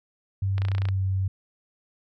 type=tone with pitch glide; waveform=sine; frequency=97.2 to 95.36 Hz; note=G2 to G2; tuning=-14 to -47 cents; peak=-22 dBFS; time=0.42-1.28 s; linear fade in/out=5 ms; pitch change=-33 cents; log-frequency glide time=0.82-1.01 s
type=clicks; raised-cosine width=0.3 ms; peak=-19 dBFS; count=10; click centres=0.581 / 0.619 / 0.651 / 0.685 / 0.717 / 0.75 / 0.782 / 0.819 / 0.854 / 0.887 s
effects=none